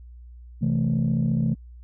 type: chord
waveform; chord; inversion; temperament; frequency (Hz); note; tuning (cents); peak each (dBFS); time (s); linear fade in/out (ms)
sine; A minor; first; equal; 130.81 / 164.81 / 220; C3 / E3 / A3; 0 / 0 / 0; -23; 0.61-1.55; 20
effects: tanh soft clip ceiling -15 dBFS + added 60 Hz sine -41 dBFS peak until 1.83 s